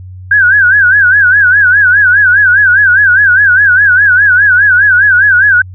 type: tone with vibrato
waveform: sine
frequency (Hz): 1565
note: G6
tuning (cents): -3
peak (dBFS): -3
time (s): 0.31-5.62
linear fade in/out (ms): 5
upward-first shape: sine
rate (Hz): 4.9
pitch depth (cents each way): 140
effects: added 92 Hz sine -25 dBFS peak until 5.74 s